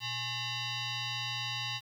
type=tone with frequency modulation; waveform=sine; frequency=120 Hz; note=B2; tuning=49 cents flat; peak=-33 dBFS; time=0-1.81 s; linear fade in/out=50 ms; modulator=957 Hz; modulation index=4.5; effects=10-bit